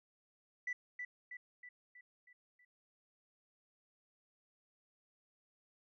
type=tone with echo; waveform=sine; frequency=1975.5 Hz; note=B6; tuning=in tune; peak=-35 dBFS; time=0.67-0.73 s; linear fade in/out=5 ms; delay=320 ms; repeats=6; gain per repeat=-5 dB; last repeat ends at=2.65 s; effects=tanh soft clip ceiling -33 dBFS